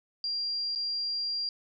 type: tone with dropouts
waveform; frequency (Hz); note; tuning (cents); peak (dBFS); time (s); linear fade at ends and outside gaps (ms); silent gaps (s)
sine; 4765; D8; +24; -29; 0.24-1.49; 1; 0.751-0.758
effects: none